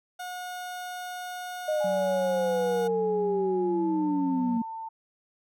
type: tone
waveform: 30% pulse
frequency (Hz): 724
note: F#5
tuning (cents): -38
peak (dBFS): -32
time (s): 0.19-2.88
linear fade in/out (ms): 10
type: linear sweep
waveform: sine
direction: down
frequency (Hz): 622 to 226.1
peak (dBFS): -24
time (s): 1.68-4.62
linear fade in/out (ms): 5
type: tone with pitch glide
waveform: sine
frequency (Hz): 830.6 to 895.4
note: G#5 to A5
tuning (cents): 0 to +30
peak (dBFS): -34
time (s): 1.8-4.89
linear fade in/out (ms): 10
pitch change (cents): +130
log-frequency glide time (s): 3.61-4.08
type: tone with vibrato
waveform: triangle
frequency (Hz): 185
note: F#3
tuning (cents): 0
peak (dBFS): -32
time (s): 1.84-4.58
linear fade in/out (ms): 5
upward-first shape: triangle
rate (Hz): 0.7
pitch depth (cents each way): 22
effects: none